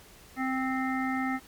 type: harmonic tone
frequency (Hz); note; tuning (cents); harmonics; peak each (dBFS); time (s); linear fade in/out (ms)
261.6; C4; 0; 1 / 3 / 5 / 7 / 8; -29 / -34 / -36 / -37 / -38; 0.36-1.4; 50
effects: pink hiss -53 dBFS RMS until 1.47 s + MP3 96 kbps